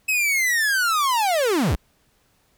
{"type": "linear sweep", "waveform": "45% pulse", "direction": "down", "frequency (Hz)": [2591, 32.7], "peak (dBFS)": -18, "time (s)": [0.08, 1.76], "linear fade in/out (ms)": 10, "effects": ["pink hiss -63 dBFS RMS until 2.57 s"]}